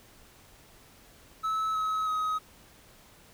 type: tone with pitch steps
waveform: triangle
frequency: 1300 / 1282.1 / 1264.5 Hz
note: E6 / E6 / D#6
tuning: -24 / -48 / +28 cents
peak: -25 dBFS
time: 1.43-2.39 s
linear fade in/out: 20 ms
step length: 320 ms
effects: pink hiss -56 dBFS RMS until 3.33 s